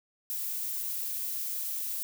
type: noise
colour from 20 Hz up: violet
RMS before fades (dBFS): -34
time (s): 0.3-2.03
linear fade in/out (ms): 0
effects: none